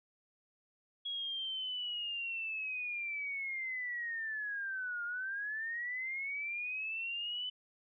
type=linear two-way sweep; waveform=sine; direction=down then up; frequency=3329 to 1405 to 3019 Hz; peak=-36 dBFS; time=1.05-7.5 s; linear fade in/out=10 ms; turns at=5.04 s; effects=none